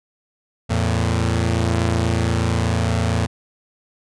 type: tone pair together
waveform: sawtooth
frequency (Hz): 84.64 / 113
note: E2 / A2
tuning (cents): +46 / +47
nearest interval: perfect fourth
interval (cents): 501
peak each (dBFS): -16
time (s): 0.69-3.27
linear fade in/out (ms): 20
effects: resampled to 22050 Hz